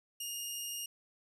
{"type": "tone", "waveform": "15% pulse", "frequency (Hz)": 2838, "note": "F7", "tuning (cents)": 27, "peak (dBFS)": -31, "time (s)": [0.2, 0.86], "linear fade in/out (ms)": 5, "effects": []}